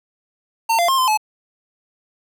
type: tone with pitch steps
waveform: square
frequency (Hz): 907 / 691 / 1064 / 1031 / 859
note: A#5 / F5 / C6 / C6 / A5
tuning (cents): -48 / -19 / +29 / -26 / -42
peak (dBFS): -15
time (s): 0.69-1.175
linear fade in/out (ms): 10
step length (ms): 97
effects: 8-bit